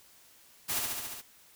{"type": "noise with echo", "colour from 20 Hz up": "white", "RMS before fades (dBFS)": -32, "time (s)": [0.68, 0.8], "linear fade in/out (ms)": 20, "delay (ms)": 70, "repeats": 6, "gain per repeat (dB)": -2, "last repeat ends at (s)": 1.22, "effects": ["white hiss -59 dBFS RMS until 1.55 s"]}